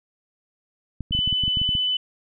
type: clicks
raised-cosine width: 5 ms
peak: -17 dBFS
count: 12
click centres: 1.007 / 1.11 / 1.15 / 1.19 / 1.276 / 1.327 / 1.437 / 1.479 / 1.572 / 1.616 / 1.691 / 1.752 s
type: tone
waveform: sine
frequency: 3003 Hz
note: F#7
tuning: 25 cents sharp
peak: -20 dBFS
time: 1.12-1.97 s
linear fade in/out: 5 ms
effects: none